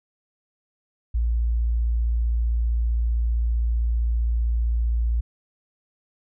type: tone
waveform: sine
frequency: 57.7 Hz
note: A#1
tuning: 17 cents flat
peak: -19 dBFS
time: 1.14-5.21 s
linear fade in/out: 10 ms
effects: none